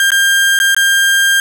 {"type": "tone with dropouts", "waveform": "35% pulse", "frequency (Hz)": 1598, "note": "G6", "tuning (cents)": 33, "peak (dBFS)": -7, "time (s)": [0, 1.4], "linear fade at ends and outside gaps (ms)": 1, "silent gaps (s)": [[0.105, 0.118], [0.59, 0.6], [0.747, 0.765]], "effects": []}